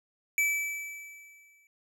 square tone with exponential decay, 2308 Hz, D7, 31 cents flat, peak -23 dBFS, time 0.38-1.67 s, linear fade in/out 1 ms, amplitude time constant 280 ms, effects none

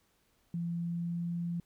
sine tone with pitch glide, 170.3 to 171.58 Hz, F3 to F3, -43 to -30 cents, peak -32 dBFS, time 0.54-1.6 s, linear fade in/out 2 ms, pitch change +13 cents, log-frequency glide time 0.7-1.32 s, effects pink hiss -72 dBFS RMS until 1.65 s

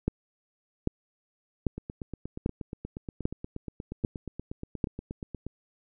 two click trains, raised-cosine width 3 ms, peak -12 / -23 dBFS, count 7 / 32, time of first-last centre 0.08-4.842 / 1.78-5.466 s, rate 1.26 / 8.41 Hz, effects none

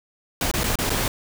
pink noise with dropouts, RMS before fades -23 dBFS, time 0.41-1.08 s, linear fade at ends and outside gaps 2 ms, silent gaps 0.514-0.538 / 0.635-0.64 / 0.756-0.787 / 0.896-0.902 s, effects none

